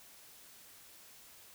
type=silence; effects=white hiss -57 dBFS RMS until 1.54 s